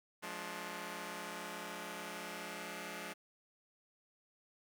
5% pulse chord, D diminished, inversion first, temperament just, 176.2 / 211.4 / 293.7 Hz, F3 / Ab3 / D4, +16 / +31 / 0 cents, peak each -36 / -35 / -37 dBFS, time 0.22-3.14 s, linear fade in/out 20 ms, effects none

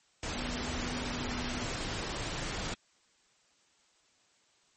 sine tone in noise, 245.2 Hz, B3, 12 cents flat, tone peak -39 dBFS, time 0.35-1.65 s, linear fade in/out 2 ms, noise pink, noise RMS -36 dBFS, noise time 0.23-2.74 s, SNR -6 dB, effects white hiss -68 dBFS RMS until 4.76 s + MP3 32 kbps

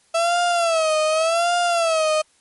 35% pulse tone with vibrato, 659.3 Hz, E5, in tune, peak -15 dBFS, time 0.14-2.22 s, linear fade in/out 10 ms, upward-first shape sine, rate 0.87 Hz, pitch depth 110 cents each way, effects white hiss -59 dBFS RMS until 2.4 s + MP3 48 kbps

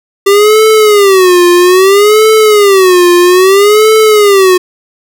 square tone with vibrato, 392 Hz, G4, in tune, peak -3 dBFS, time 0.26-4.58 s, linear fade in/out 10 ms, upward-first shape sine, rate 0.61 Hz, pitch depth 190 cents each way, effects none

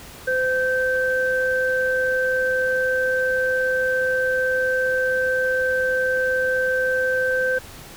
sine tone pair together, 513.3 / 1555 Hz, C5 / G6, -33 / -14 cents, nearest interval octave + perfect fifth, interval 1919 cents, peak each -21 dBFS, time 0.27-7.59 s, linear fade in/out 10 ms, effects pink hiss -41 dBFS RMS until 7.96 s

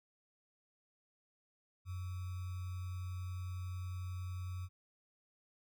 sine tone with sample-and-hold, 91.1 Hz, F#2, 26 cents flat, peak -39 dBFS, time 1.85-4.69 s, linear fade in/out 50 ms, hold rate 1225 Hz, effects none

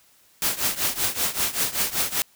white noise with tremolo, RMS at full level -21 dBFS, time 0.42-2.22 s, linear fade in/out 0 ms, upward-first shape triangle, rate 5.2 Hz, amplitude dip 90%, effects white hiss -58 dBFS RMS until 2.35 s

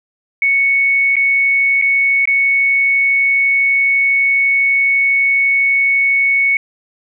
sine tone with dropouts, 2217 Hz, C#7, in tune, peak -10 dBFS, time 0.42-6.57 s, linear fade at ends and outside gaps 2 ms, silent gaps 1.157-1.166 / 1.815-1.822 / 2.255-2.274 s, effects none

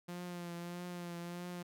sawtooth tone with vibrato, 174.61 Hz, F3, in tune, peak -38 dBFS, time 0.08-1.63 s, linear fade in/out 10 ms, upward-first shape triangle, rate 1.6 Hz, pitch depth 35 cents each way, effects none

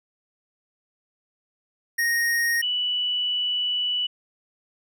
square / sine tone pair in turn, 1864.7 / 2960 Hz, A#6 / F#7, 0 / 0 cents, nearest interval minor sixth, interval 800 cents, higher second, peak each -21 / -22 dBFS, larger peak first, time 1.98-2.62 / 2.62-4.07 s, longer second, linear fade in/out 10 ms, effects none

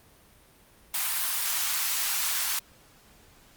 white high-pass noise, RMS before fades -28 dBFS, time 0.94-2.59 s, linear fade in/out 2 ms, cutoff 860 Hz, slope 24 dB/octave, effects pink hiss -57 dBFS RMS until 3.56 s + Opus 32 kbps

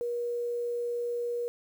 sine tone with quantisation, 478.1 Hz, A#4, 44 cents sharp, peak -29 dBFS, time 0.01-1.48 s, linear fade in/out 0 ms, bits 9, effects none

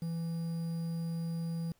triangle tone with quantisation, 166.3 Hz, E3, 16 cents sharp, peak -31 dBFS, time 0.02-1.72 s, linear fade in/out 2 ms, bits 9, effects pink hiss -71 dBFS RMS until 1.79 s

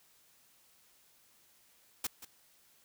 white noise with echo, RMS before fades -34 dBFS, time 2.04-2.07 s, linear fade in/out 5 ms, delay 180 ms, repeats 1, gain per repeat -14 dB, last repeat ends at 2.25 s, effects white hiss -66 dBFS RMS until 2.84 s

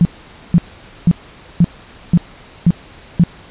sine tone bursts, 171.8 Hz, F3, 28 cents flat, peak -5 dBFS, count 7, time 0.01-3.237 s, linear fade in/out 0 ms, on 41 ms, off 490 ms, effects pink hiss -40 dBFS RMS until 3.5 s + resampled to 8000 Hz

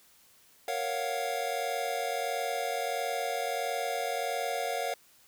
square chord, Gb major seventh, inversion first, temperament equal, 466.2 / 554.4 / 698.5 / 740 Hz, Bb4 / Db5 / F5 / Gb5, 0 / 0 / 0 / 0 cents, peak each -38 / -37 / -35 / -37 dBFS, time 0.68-4.94 s, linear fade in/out 2 ms, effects white hiss -61 dBFS RMS until 5.27 s

